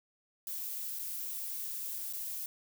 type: noise with dropouts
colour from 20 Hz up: violet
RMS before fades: -39 dBFS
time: 0.47-2.46 s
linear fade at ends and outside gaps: 1 ms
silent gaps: 0.989-0.993 / 2.127-2.134 s
effects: none